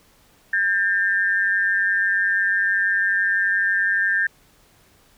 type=tone pair together; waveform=sine; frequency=1605.4 / 1797 Hz; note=G6 / A6; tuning=+41 / +36 cents; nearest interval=major second; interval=195 cents; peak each=-20 dBFS; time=0.53-4.27 s; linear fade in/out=5 ms; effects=pink hiss -56 dBFS RMS until 5.17 s